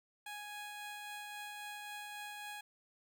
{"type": "tone with tremolo", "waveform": "15% pulse", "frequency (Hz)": 830.6, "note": "G#5", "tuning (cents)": 0, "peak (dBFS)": -37, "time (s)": [0.26, 2.61], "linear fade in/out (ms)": 5, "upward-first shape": "triangle", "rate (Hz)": 3.7, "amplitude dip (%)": 25, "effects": []}